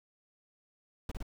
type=noise bursts; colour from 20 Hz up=brown; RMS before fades=-37 dBFS; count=3; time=1.09-1.227 s; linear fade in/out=2 ms; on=25 ms; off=31 ms; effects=none